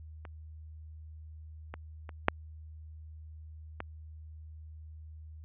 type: clicks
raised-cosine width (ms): 0.5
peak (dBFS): -30 / -25 / -29 / -7 / -21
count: 5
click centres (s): 0.252 / 1.74 / 2.092 / 2.284 / 3.804
effects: added 78 Hz sine -45 dBFS peak until 5.44 s + resampled to 8000 Hz